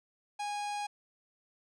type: tone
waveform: 45% pulse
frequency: 824 Hz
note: G#5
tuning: 14 cents flat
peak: -34 dBFS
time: 0.39-0.87 s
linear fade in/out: 10 ms
effects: resampled to 22050 Hz